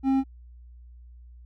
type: tone with hard clipping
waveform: sine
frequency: 267.9 Hz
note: C4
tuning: 41 cents sharp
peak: -21 dBFS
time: 0.03-0.24 s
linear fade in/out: 50 ms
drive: 6 dB
effects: added 60 Hz sine -45 dBFS peak until 1.45 s